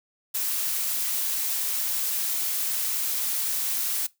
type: noise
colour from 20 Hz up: blue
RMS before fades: -27 dBFS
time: 0.34-4.07 s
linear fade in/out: 10 ms
effects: noise-tail reverb RT60 0.2 s tail -21 dB re dry